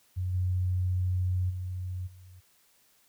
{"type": "tone with level steps", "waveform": "sine", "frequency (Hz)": 91.4, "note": "F#2", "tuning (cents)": -21, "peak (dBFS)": [-28, -25, -32, -48], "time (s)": [0.16, 2.41], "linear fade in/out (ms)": 20, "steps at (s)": [0.33, 1.49, 2.06], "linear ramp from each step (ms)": 20, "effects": ["white hiss -65 dBFS RMS until 3.08 s"]}